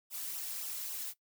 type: noise with flanger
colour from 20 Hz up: blue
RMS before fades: -40 dBFS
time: 0.1-1.14 s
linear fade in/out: 50 ms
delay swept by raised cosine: 0.44 to 2.74 ms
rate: 3.7 Hz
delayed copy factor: -0.8
effects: noise-tail reverb RT60 0.1 s tail -18 dB re dry